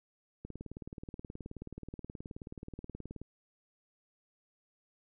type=click train; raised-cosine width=3 ms; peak=-30 dBFS; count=53; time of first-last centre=0.45-3.216 s; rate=18.8 Hz; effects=none